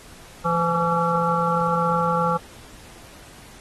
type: harmonic tone with a mistuned harmonic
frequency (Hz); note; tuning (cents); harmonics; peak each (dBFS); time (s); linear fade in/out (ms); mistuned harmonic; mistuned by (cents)
169.7; F3; -49; 1 / 3 / 5 / 7 / 8; -25 / -25 / -25 / -25 / -25; 0.44-2.38; 20; 7; -62
effects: pink hiss -46 dBFS RMS until 3.6 s + AAC 32 kbps